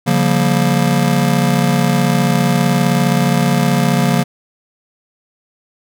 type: chord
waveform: square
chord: G half-diminished seventh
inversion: second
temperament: just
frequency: 141.12 / 176.4 / 196 / 235.2 Hz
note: Db3 / F3 / G3 / Bb3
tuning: +31 / +18 / 0 / +16 cents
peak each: -17 / -17 / -22 / -18 dBFS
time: 0.06-4.24 s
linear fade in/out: 20 ms
effects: none